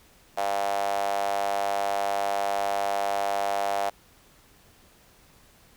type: tone with high-pass filter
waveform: sawtooth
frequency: 100 Hz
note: G2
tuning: 35 cents sharp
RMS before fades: -27 dBFS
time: 0.37-3.9 s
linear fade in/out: 10 ms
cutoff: 690 Hz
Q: 5.9
effects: pink hiss -57 dBFS RMS until 5.76 s